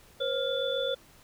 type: tone cluster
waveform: sine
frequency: 492.5 / 540 / 1402 / 3476 Hz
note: B4 / C#5 / F6 / A7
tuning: -5 / -45 / +6 / -22 cents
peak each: -33 / -30 / -39 / -33 dBFS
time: 0.2-0.95 s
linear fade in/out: 10 ms
effects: pink hiss -57 dBFS RMS until 1.23 s